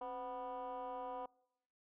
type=tone with frequency modulation; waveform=sine; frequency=746 Hz; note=F#5; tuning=14 cents sharp; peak=-40 dBFS; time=0.01-1.26 s; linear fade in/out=5 ms; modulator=239 Hz; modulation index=1.3; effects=noise-tail reverb RT60 0.8 s tail -26 dB re dry + tanh soft clip ceiling -39 dBFS